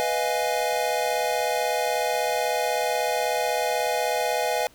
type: chord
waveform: square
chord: F half-diminished seventh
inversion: second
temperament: equal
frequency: 493.9 / 622.3 / 698.5 / 830.6 Hz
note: Cb5 / Eb5 / F5 / Ab5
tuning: 0 / 0 / 0 / 0 cents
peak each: -29 dBFS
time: 0-4.67 s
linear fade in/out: 0 ms
effects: pink hiss -55 dBFS RMS until 4.74 s